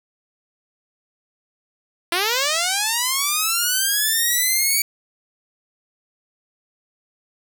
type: linear sweep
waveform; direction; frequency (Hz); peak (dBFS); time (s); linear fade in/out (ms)
5% pulse; up; 331.4 to 2284; -7; 2.12-4.82; 2
effects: none